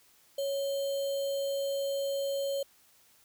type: tone with sample-and-hold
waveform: sine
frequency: 554.4 Hz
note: C#5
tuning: in tune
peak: -29 dBFS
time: 0.38-2.63 s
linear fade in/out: 5 ms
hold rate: 3675 Hz
effects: white hiss -63 dBFS RMS until 3.24 s